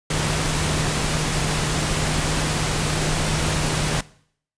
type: tone in noise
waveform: sine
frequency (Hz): 153.3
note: D#3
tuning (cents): -25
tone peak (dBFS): -25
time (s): 0.1-4.01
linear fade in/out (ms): 5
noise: pink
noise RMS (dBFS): -23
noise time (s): 0.1-4.01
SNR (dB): -5
effects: noise-tail reverb RT60 0.6 s tail -20 dB re dry + resampled to 22050 Hz